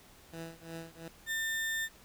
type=tone with tremolo; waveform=15% pulse; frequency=164.81 Hz; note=E3; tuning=in tune; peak=-33 dBFS; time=0.33-1.08 s; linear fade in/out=2 ms; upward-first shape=triangle; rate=2.9 Hz; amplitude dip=100%
type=tone; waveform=35% pulse; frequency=1800 Hz; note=A6; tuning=39 cents sharp; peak=-30 dBFS; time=1.26-1.89 s; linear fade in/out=50 ms
effects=pink hiss -58 dBFS RMS until 2.04 s